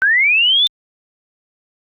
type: linear sweep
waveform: sine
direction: up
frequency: 1507 to 3600 Hz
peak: -10 dBFS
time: 0.02-0.67 s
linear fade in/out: 0 ms
effects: Opus 48 kbps